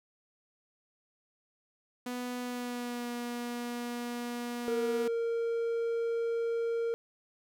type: tone with pitch glide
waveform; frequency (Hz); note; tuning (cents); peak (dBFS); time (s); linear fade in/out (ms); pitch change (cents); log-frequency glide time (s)
sawtooth; 246.9 to 240.4; B3 to B3; 0 to -46; -31; 2.06-5.08; 5; -46; 2.4-3.09
type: tone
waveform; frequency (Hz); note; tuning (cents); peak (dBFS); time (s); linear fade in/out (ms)
triangle; 462.9; A#4; -12; -27; 4.68-6.94; 0
effects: none